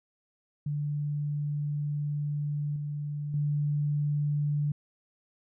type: tone with level steps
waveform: sine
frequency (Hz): 146.83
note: D3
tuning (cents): 0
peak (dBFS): -28 / -31 / -25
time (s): 0.66-4.72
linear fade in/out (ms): 5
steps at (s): 2.76 / 3.34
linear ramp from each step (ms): 2
effects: none